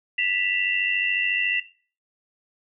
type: tone cluster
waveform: sine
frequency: 1970 / 2690 / 2784 Hz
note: B6 / E7 / F7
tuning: -5 / +34 / -6 cents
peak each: -25 dBFS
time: 0.18-1.6 s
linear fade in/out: 5 ms
effects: noise-tail reverb RT60 0.4 s tail -17 dB re dry